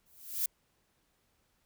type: noise with exponential growth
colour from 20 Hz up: violet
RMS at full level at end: -28 dBFS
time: 0.06-0.46 s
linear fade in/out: 5 ms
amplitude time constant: 86 ms
effects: pink hiss -74 dBFS RMS until 1.65 s